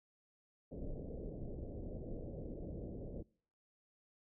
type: low-pass noise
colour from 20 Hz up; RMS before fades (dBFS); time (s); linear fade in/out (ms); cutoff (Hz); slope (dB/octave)
pink; -45; 0.71-3.23; 10; 590; 48
effects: noise-tail reverb RT60 0.5 s tail -24 dB re dry